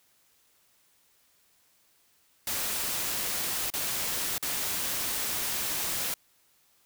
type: noise with dropouts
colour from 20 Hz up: white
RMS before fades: -31 dBFS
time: 2.47-6.14 s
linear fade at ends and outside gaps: 2 ms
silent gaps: 3.702-3.737 / 4.381-4.426 s
effects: white hiss -66 dBFS RMS until 6.85 s